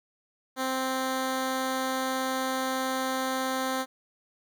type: tone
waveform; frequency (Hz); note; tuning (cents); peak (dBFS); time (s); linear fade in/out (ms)
10% pulse; 261.6; C4; 0; -19; 0.56-3.86; 50
effects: none